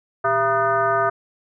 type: tone with frequency modulation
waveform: sine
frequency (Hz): 952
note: A#5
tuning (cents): +36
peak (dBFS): -16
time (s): 0.24-1.1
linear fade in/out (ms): 10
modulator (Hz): 278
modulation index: 1.9
effects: none